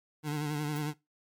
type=tone with vibrato; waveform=25% pulse; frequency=149.3 Hz; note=D3; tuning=29 cents sharp; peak=-27 dBFS; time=0.23-0.94 s; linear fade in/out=50 ms; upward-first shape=sine; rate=11 Hz; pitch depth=45 cents each way
type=noise with exponential decay; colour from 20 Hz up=violet; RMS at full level=-41 dBFS; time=0.76-0.85 s; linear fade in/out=2 ms; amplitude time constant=18 ms
effects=noise-tail reverb RT60 0.2 s tail -19 dB re dry + MP3 96 kbps